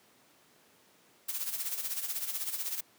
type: noise with tremolo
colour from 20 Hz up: blue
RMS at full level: -33 dBFS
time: 1.28-2.81 s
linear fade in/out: 10 ms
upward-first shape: sine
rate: 16 Hz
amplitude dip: 65%
effects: pink hiss -63 dBFS RMS until 2.98 s + high-pass 200 Hz 12 dB/octave